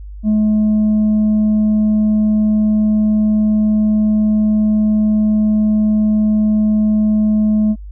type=tone with tanh clipping; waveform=sine; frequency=213.6 Hz; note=G#3; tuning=49 cents sharp; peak=-11 dBFS; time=0.23-7.76 s; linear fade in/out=50 ms; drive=2 dB; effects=added 50 Hz sine -28 dBFS peak until 7.91 s